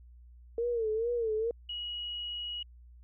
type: tone with vibrato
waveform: sine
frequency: 456.1 Hz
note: A#4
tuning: 38 cents flat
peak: -28 dBFS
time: 0.58-1.51 s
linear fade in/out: 2 ms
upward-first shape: sine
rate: 2.3 Hz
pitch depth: 100 cents each way
type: tone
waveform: sine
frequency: 2906 Hz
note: F#7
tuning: 32 cents flat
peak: -35 dBFS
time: 1.69-2.63 s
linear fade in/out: 5 ms
effects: added 60 Hz sine -51 dBFS peak until 3.03 s